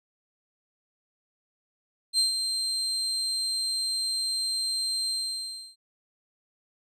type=tone with ADSR envelope; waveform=35% pulse; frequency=4154 Hz; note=C8; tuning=13 cents flat; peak=-18 dBFS; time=2.13-5.76 s; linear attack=55 ms; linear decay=130 ms; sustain=-7 dB; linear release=660 ms; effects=resampled to 32000 Hz